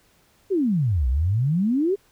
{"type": "exponential two-way sweep", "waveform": "sine", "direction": "down then up", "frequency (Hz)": [415.3, 59.4, 415.3], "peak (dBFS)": -18, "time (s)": [0.5, 1.96], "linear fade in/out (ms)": 20, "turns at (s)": 1.08, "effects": ["pink hiss -60 dBFS RMS until 2.11 s"]}